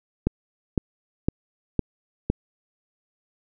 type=click train; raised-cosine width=3 ms; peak=-7 dBFS; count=5; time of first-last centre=0.27-2.3 s; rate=1.97 Hz; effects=none